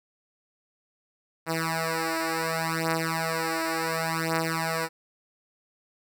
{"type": "beating tone pair", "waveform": "5% pulse", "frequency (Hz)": [162.6, 163.29], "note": ["E3", "E3"], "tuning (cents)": [-23, -16], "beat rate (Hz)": 0.69, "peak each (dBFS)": [-17, -18], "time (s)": [1.46, 4.89], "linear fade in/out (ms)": 50, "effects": []}